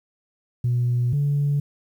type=tone pair in turn; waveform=sine; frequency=121.9 / 143.61 Hz; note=B2 / D3; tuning=-22 / -38 cents; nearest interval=minor third; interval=284 cents; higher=second; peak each=-17 dBFS; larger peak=neither; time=0.64-1.13 / 1.13-1.6 s; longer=first; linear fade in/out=5 ms; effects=tanh soft clip ceiling -15 dBFS + 9-bit